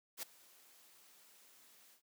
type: noise with ADSR envelope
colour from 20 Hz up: white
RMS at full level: -41 dBFS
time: 0.17-2.02 s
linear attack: 58 ms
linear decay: 5 ms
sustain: -23 dB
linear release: 95 ms
effects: noise-tail reverb RT60 0.1 s tail -26 dB re dry + high-pass 200 Hz 12 dB/octave